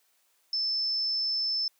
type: tone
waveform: sine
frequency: 5274 Hz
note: E8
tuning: in tune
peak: -26 dBFS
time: 0.53-1.68 s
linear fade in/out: 2 ms
effects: white hiss -69 dBFS RMS until 1.79 s + high-pass 400 Hz 12 dB/octave